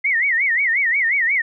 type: tone with vibrato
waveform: sine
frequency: 2026 Hz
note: B6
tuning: 44 cents sharp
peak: -15 dBFS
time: 0.04-1.42 s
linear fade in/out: 10 ms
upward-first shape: sine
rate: 5.6 Hz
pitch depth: 200 cents each way
effects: none